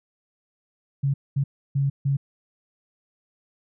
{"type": "tone bursts at uneven times", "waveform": "sine", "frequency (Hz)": 138.59, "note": "C#3", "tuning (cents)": 0, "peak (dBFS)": -19, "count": 4, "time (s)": [[1.03, 1.14], [1.36, 1.44], [1.75, 1.9], [2.05, 2.17]], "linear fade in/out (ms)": 10, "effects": []}